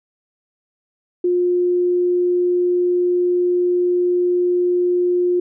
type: tone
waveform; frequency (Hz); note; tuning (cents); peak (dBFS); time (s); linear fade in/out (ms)
sine; 355.9; F4; +33; -14; 1.24-5.4; 5
effects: none